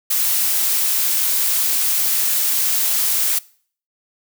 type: noise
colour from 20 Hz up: blue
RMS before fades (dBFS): -18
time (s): 0.1-3.39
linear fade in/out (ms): 10
effects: noise-tail reverb RT60 0.5 s tail -22 dB re dry